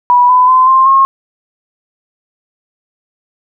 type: tone with pitch steps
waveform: sine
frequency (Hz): 979 / 1003 / 1027.7 / 1052.9 / 1078.8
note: B5 / B5 / C6 / C6 / C#6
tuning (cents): -15 / +26 / -31 / +11 / -47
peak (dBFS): -4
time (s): 0.1-1.05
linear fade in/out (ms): 0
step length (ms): 190
effects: none